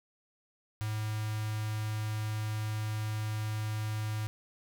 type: tone with notch filter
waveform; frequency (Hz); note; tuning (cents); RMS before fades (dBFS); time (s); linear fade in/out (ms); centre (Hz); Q
square; 107.8; A2; -35; -34; 0.81-4.27; 0; 420; 0.6
effects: none